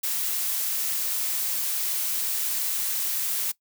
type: noise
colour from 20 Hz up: blue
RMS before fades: -27 dBFS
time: 0.03-3.52 s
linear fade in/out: 10 ms
effects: noise-tail reverb RT60 0.1 s tail -20 dB re dry